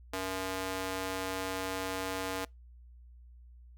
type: tone with high-pass filter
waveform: square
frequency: 94.3 Hz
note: F#2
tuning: 33 cents sharp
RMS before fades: -36 dBFS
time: 0.13-2.45 s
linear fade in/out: 5 ms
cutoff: 410 Hz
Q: 0.73
effects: noise-tail reverb RT60 0.2 s tail -26 dB re dry + added 60 Hz sine -51 dBFS peak until 3.77 s